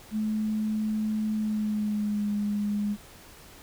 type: tone with pitch glide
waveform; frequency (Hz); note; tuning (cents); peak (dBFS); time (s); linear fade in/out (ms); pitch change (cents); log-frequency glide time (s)
sine; 215.4 to 206.5; A3 to G#3; -37 to -10; -25; 0.11-2.97; 50; -73; 1.37-2.3
effects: pink hiss -50 dBFS RMS until 3.62 s